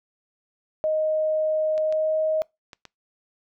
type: tone with pitch glide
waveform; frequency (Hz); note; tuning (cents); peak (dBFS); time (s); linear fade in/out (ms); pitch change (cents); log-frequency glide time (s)
sine; 623 to 627.7; D#5 to D#5; +2 to +15; -20; 0.84-2.42; 0; +13; 1.82-2.17
type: clicks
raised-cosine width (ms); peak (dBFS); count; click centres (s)
0.2; -24; 5; 1.779 / 1.925 / 2.419 / 2.732 / 2.853
effects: noise-tail reverb RT60 0.2 s tail -25 dB re dry